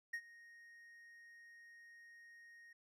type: tone with ADSR envelope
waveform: triangle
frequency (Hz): 1864.7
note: A#6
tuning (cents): 0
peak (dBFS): -36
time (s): 0.13-2.73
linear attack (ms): 9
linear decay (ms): 66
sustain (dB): -20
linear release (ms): 5
effects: none